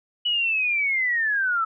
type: linear sweep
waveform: sine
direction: down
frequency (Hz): 2960 to 1293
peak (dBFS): -20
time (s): 0.25-1.65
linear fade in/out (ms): 10
effects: none